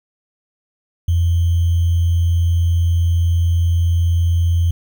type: tone with sample-and-hold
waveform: sine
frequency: 85.3 Hz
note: F2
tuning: 40 cents flat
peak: -12 dBFS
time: 1.08-4.71 s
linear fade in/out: 5 ms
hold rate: 3150 Hz
effects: none